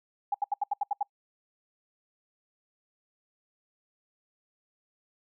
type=tone bursts; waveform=sine; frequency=814 Hz; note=G#5; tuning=35 cents flat; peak=-24 dBFS; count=8; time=0.32-1.03 s; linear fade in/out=5 ms; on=24 ms; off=74 ms; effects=noise-tail reverb RT60 0.1 s tail -24 dB re dry